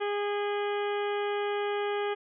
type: harmonic tone with a mistuned harmonic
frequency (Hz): 410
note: G#4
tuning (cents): -22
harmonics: 1 / 2 / 3 / 4 / 5 / 6 / 7 / 8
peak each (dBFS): -29 / -35 / -39 / -41 / -43 / -45 / -46 / -47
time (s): 0-2.15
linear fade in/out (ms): 20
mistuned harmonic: 7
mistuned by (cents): +51
effects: none